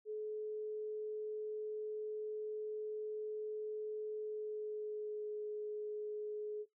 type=tone with pitch glide; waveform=sine; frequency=427.9 to 422.3 Hz; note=A4 to G#4; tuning=-48 to +29 cents; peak=-39 dBFS; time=0.05-6.66 s; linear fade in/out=50 ms; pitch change=-23 cents; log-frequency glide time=4.18-5.33 s; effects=noise-tail reverb RT60 0.2 s tail -23 dB re dry